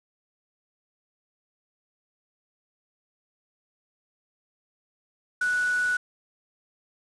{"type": "tone in noise", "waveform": "sine", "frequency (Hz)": 1476, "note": "F#6", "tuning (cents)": -5, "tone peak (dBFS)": -22, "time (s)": [5.41, 5.97], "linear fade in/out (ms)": 5, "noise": "white", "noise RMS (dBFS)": -40, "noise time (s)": [5.41, 5.97], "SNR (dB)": 15, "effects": ["resampled to 22050 Hz"]}